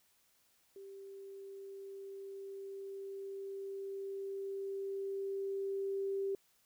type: tone with level ramp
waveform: sine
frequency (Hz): 392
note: G4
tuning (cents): 0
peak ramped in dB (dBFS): -48 to -33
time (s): 0.76-6.35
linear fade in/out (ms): 2
effects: white hiss -72 dBFS RMS until 6.65 s